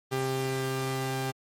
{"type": "tone pair together", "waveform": "sawtooth", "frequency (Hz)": [132.32, 396.5], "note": ["C3", "G4"], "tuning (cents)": [20, 20], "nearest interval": "octave + perfect fifth", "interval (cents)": 1900, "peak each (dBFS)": -27, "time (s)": [0.11, 1.32], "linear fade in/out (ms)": 20, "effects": ["MP3 64 kbps"]}